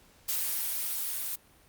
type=noise with level ramp; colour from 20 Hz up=blue; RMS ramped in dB=-30 to -34 dBFS; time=0.28-1.36 s; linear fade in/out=10 ms; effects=pink hiss -60 dBFS RMS until 1.68 s + Opus 48 kbps